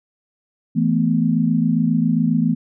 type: chord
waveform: sine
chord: E suspended fourth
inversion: none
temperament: just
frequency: 164.81 / 219.8 / 247.2 Hz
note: E3 / A3 / B3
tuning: 0 / -2 / +2 cents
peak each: -19 dBFS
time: 0.75-2.55 s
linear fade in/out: 20 ms
effects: none